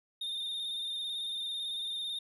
triangle tone with vibrato, 3652 Hz, A#7, 36 cents flat, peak -33 dBFS, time 0.21-2.19 s, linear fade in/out 5 ms, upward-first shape square, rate 18 Hz, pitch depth 29 cents each way, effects none

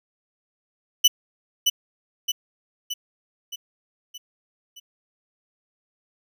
30% pulse tone with echo, 2978 Hz, F#7, 11 cents sharp, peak -8 dBFS, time 1.04-1.08 s, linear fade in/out 10 ms, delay 620 ms, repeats 6, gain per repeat -5 dB, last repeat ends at 4.8 s, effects none

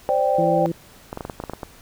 sine chord, C suspended second, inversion none, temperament just, 523.3 / 588.7 / 784.9 Hz, C5 / D5 / G5, 0 / +4 / +2 cents, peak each -21 dBFS, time 0.09-0.66 s, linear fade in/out 0 ms
harmonic tone, 167.3 Hz, E3, 26 cents sharp, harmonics 1 / 2 / 3, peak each -24 / -24 / -33 dBFS, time 0.38-0.72 s, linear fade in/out 5 ms
clicks, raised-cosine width 1 ms, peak -15 dBFS, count 10, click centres 1.129 / 1.174 / 1.208 / 1.251 / 1.298 / 1.401 / 1.438 / 1.497 / 1.535 / 1.632 s
effects pink hiss -48 dBFS RMS until 1.81 s

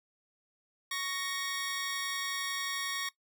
15% pulse tone pair together, 1112.6 / 1864.7 Hz, C#6 / A#6, +6 / 0 cents, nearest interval major sixth, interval 894 cents, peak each -30 / -30 dBFS, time 0.91-3.09 s, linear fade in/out 5 ms, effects noise-tail reverb RT60 0.1 s tail -18 dB re dry

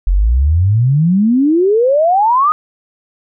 sine exponential sweep, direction up, 42.47 to 1265 Hz, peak -8 dBFS, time 0.07-2.52 s, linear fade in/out 0 ms, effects none

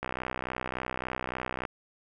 click train, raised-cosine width 0.5 ms, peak -17 dBFS, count 104, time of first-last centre 0.03-1.652 s, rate 63.5 Hz, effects none

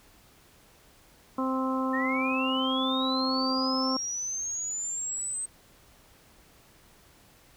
harmonic tone, 261.9 Hz, C4, 2 cents sharp, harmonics 1 / 2 / 3 / 4 / 5, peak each -28 / -34 / -39 / -32 / -37 dBFS, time 1.38-3.97 s, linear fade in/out 5 ms
sine linear sweep, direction up, 1800 to 8300 Hz, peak -30 dBFS, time 1.93-5.46 s, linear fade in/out 10 ms
effects pink hiss -58 dBFS RMS until 7.56 s

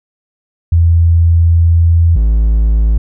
sine / triangle tone pair in turn, 84 / 54.5 Hz, E2 / A1, +33 / -16 cents, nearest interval perfect fifth, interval 749 cents, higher first, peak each -5 dBFS, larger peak neither, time 0.72-2.16 / 2.16-2.98 s, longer first, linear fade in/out 5 ms, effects none

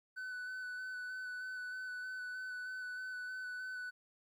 triangle tone with vibrato, 1501 Hz, F#6, 24 cents sharp, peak -39 dBFS, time 0.16-3.91 s, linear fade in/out 20 ms, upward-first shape square, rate 3.2 Hz, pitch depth 13 cents each way, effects 13-bit

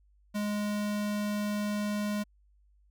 square tone, 207.7 Hz, G#3, in tune, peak -30 dBFS, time 0.34-2.24 s, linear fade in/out 20 ms, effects added 50 Hz sine -61 dBFS peak until 2.9 s

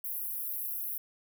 pink high-pass noise, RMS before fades -36 dBFS, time 0.04-0.98 s, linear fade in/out 5 ms, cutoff 11000 Hz, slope 96 dB/octave, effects none

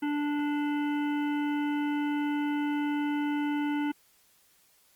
harmonic tone with a mistuned harmonic, 293.1 Hz, D4, 3 cents flat, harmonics 1 / 3 / 5 / 7 / 9 / 10, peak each -27 / -37 / -41 / -44 / -48 / -49 dBFS, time 0.02-3.92 s, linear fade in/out 10 ms, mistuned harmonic 10, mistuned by +48 cents, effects white hiss -64 dBFS RMS until 4.95 s + Opus 32 kbps

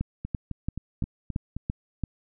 two click trains, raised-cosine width 5 ms, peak -15 / -20 dBFS, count 7 / 6, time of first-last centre 0.01-2.037 / 0.25-1.566 s, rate 2.96 / 3.8 Hz, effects none

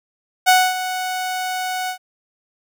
sawtooth tone with ADSR envelope, 740 Hz, F#5, in tune, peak -5 dBFS, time 0.46-1.98 s, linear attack 26 ms, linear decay 250 ms, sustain -13 dB, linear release 90 ms, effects none

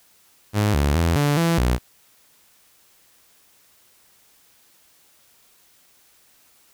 sawtooth tone with pitch steps, 104.5 / 71.9 / 83.6 / 145.1 / 167.3 / 61.5 Hz, G#2 / D2 / E2 / D3 / E3 / B1, +11 / -36 / +25 / -21 / +26 / -7 cents, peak -13 dBFS, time 0.53-1.79 s, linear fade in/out 50 ms, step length 210 ms, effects white hiss -57 dBFS RMS until 6.73 s

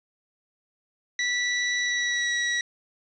sawtooth tone with pitch glide, 1959 to 1926.5 Hz, B6 to B6, -15 to -44 cents, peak -20 dBFS, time 1.19-2.61 s, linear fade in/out 2 ms, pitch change -29 cents, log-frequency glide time 1.8-2.33 s, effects resampled to 16000 Hz + 8-bit

